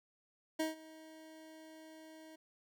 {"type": "tone with ADSR envelope", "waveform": "25% pulse", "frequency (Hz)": 316.6, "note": "D#4", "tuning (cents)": 30, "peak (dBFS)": -28, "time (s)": [0.59, 2.36], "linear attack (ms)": 10, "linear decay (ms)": 150, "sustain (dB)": -21, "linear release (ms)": 8, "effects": []}